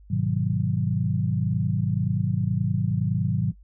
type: chord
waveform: sine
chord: G# minor seventh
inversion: none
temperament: equal with one note detuned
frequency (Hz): 103.83 / 125.7 / 155.56 / 185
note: G#2 / B2 / D#3 / F#3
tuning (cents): 0 / +31 / 0 / 0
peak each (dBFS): -27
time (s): 0.1-3.52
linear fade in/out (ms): 10
effects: noise-tail reverb RT60 0.1 s tail -18 dB re dry + added 50 Hz sine -47 dBFS peak until 3.63 s